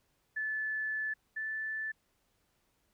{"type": "tone pair in turn", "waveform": "sine", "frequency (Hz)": [1738, 1754.1], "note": ["A6", "A6"], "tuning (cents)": [-22, -6], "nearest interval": "unison", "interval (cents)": 16, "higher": "second", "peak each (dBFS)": [-32, -34], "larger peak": "first", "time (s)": [[0.36, 1.14], [1.36, 1.92]], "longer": "first", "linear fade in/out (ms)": 10, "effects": ["pink hiss -75 dBFS RMS until 2.93 s"]}